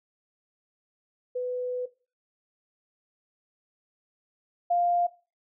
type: tone pair in turn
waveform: sine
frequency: 498.3 / 699.8 Hz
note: B4 / F5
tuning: +15 / +3 cents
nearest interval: tritone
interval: 588 cents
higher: second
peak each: -27 / -21 dBFS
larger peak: second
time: 1.35-1.86 / 4.7-5.07 s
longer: first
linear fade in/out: 10 ms
effects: noise-tail reverb RT60 0.3 s tail -17 dB re dry